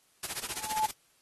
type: noise with tremolo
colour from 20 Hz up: white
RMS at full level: -33 dBFS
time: 0.23-0.91 s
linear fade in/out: 2 ms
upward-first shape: sine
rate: 15 Hz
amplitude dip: 90%
type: tone with exponential growth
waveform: sine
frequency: 864 Hz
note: A5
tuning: 32 cents flat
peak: -22 dBFS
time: 0.46-0.86 s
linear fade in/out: 5 ms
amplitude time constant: 85 ms
effects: white hiss -67 dBFS RMS until 1.21 s + AAC 32 kbps